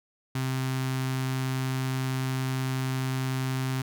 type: tone with notch filter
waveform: sawtooth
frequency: 130.81 Hz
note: C3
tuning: in tune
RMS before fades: -29 dBFS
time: 0.35-3.82 s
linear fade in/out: 5 ms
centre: 530 Hz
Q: 1.1
effects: none